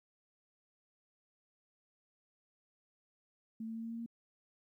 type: tone with pitch steps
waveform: sine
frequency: 223 / 224.8 / 226.6 / 228.5 / 230.3 / 232.2 Hz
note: A3 / A3 / A#3 / A#3 / A#3 / A#3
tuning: +23 / +37 / -49 / -34 / -21 / -7 cents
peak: -39 dBFS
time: 3.6-4.062 s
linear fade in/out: 5 ms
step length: 77 ms
effects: 13-bit